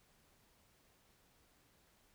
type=silence; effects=pink hiss -71 dBFS RMS until 2.14 s